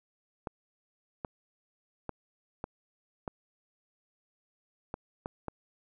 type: clicks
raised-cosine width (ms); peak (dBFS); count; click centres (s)
1; -21; 8; 0.472 / 1.248 / 2.093 / 2.641 / 3.278 / 4.941 / 5.259 / 5.483
effects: none